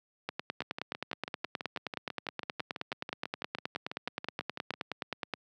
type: two click trains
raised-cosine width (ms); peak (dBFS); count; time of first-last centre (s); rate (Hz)
0.3; -17 / -21; 49 / 26; 0.29-5.337 / 0.62-4.739; 9.51 / 6.07
effects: high-pass 150 Hz 12 dB/octave